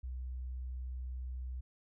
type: tone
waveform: sine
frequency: 63.1 Hz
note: B1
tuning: 38 cents sharp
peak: -38 dBFS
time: 0.03-1.61 s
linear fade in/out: 10 ms
effects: none